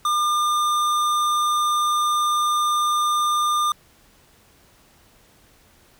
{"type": "tone with tanh clipping", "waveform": "sine", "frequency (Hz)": 1203, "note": "D6", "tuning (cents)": 41, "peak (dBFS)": -20, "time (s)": [0.05, 3.72], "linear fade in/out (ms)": 2, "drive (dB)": 18, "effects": ["pink hiss -55 dBFS RMS until 5.99 s"]}